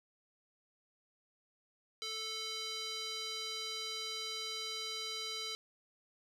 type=tone with band-pass filter; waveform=square; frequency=440 Hz; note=A4; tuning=in tune; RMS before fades=-41 dBFS; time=2.02-5.55 s; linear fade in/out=0 ms; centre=4200 Hz; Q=2.5; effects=none